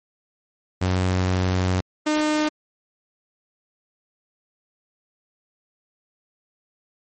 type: tone pair in turn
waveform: sawtooth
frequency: 92.2 / 304.6 Hz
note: F#2 / D#4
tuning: -6 / -37 cents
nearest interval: octave + major sixth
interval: 2069 cents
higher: second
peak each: -15 dBFS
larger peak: neither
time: 0.81-1.81 / 2.06-2.49 s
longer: first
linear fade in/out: 10 ms
effects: low-pass 9000 Hz 12 dB/octave + MP3 32 kbps